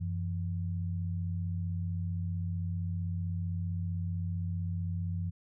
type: tone pair together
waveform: sine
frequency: 92.45 / 168 Hz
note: F#2 / E3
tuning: -1 / +33 cents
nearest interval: minor seventh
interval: 1034 cents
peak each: -32 / -37 dBFS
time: 0-5.31 s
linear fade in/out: 20 ms
effects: none